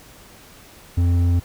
sine tone with hard clipping, 87.2 Hz, F2, 2 cents flat, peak -16 dBFS, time 0.97-1.4 s, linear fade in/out 10 ms, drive 6 dB, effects pink hiss -46 dBFS RMS until 1.44 s

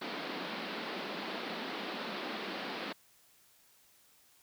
pink band-pass noise, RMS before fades -40 dBFS, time 0.01-2.93 s, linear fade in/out 10 ms, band 190 to 4600 Hz, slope 48 dB/octave, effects white hiss -65 dBFS RMS until 4.42 s

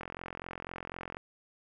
click train, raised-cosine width 0.5 ms, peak -24 dBFS, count 52, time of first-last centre 0.01-1.169 s, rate 44 Hz, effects none

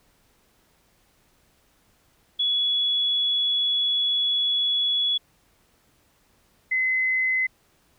sine tone pair in turn, 3386 / 2041 Hz, G#7 / C7, +33 / -44 cents, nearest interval major sixth, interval 877 cents, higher first, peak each -20 dBFS, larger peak neither, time 2.39-5.18 / 6.71-7.47 s, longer first, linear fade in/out 10 ms, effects pink hiss -63 dBFS RMS until 7.98 s

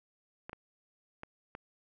clicks, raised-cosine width 0.5 ms, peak -27 dBFS, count 4, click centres 0.495 / 0.531 / 1.234 / 1.551 s, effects none

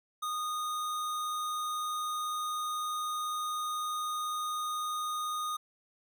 square tone, 1233 Hz, D#6, 16 cents flat, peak -33 dBFS, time 0.22-5.57 s, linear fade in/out 10 ms, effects none

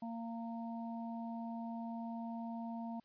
harmonic tone, 230.1 Hz, A#3, 22 cents flat, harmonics 1 / 3 / 4, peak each -41 / -48 / -50 dBFS, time 0.02-3 s, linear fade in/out 5 ms, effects white hiss -75 dBFS RMS until 3.04 s + resampled to 11025 Hz

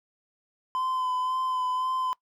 triangle tone with vibrato, 1021 Hz, C6, 43 cents flat, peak -24 dBFS, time 0.75-2.13 s, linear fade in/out 0 ms, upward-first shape sine, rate 1.9 Hz, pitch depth 21 cents each way, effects noise-tail reverb RT60 0.1 s tail -22 dB re dry

